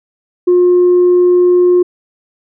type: tone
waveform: sine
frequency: 357.2 Hz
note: F4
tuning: 39 cents sharp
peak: -4 dBFS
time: 0.47-1.83 s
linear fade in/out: 10 ms
effects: tanh soft clip ceiling -3 dBFS